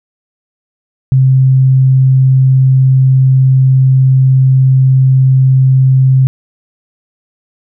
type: tone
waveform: sine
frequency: 131.7 Hz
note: C3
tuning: 12 cents sharp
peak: -4 dBFS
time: 1.12-6.27 s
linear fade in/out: 0 ms
effects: none